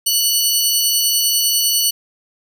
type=tone pair together; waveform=15% pulse; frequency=2960 / 4435 Hz; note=F#7 / C#8; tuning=0 / 0 cents; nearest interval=perfect fifth; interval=700 cents; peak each=-10 dBFS; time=0.06-1.91 s; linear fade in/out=10 ms; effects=none